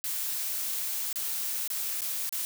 blue noise with dropouts, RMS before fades -32 dBFS, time 0.04-2.45 s, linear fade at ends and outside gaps 0 ms, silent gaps 1.128-1.158 / 1.677-1.702 / 2.008-2.018 / 2.293-2.325 s, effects none

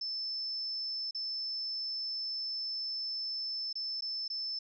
sine tone with dropouts, 5274 Hz, E8, in tune, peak -34 dBFS, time 0.01-4.59 s, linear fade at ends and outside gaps 5 ms, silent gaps 1.11-1.147 / 3.729-3.754 / 4.009-4.021 / 4.28-4.3 s, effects none

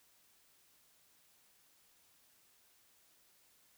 silence, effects white hiss -69 dBFS RMS until 3.77 s

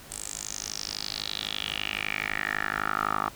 10% pulse tone with band-pass filter sweep, 51.91 Hz, G#1, in tune, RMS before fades -32 dBFS, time 0.1-3.29 s, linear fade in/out 10 ms, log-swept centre 8600 to 1100 Hz, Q 4.7, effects pink hiss -47 dBFS RMS until 3.35 s

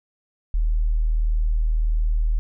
sine tone, 39.22 Hz, D#1, 15 cents sharp, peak -17 dBFS, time 0.54-2.39 s, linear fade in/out 0 ms, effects none

